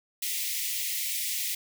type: high-pass noise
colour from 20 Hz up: white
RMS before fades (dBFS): -31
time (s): 0.22-1.55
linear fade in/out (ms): 5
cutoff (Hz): 1900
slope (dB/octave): 96
effects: none